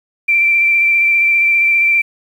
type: tone with vibrato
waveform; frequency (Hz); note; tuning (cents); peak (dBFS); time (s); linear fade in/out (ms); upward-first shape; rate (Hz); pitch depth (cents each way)
sine; 2349; D7; 0; -9; 0.28-2.02; 10; square; 15; 13
effects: 7-bit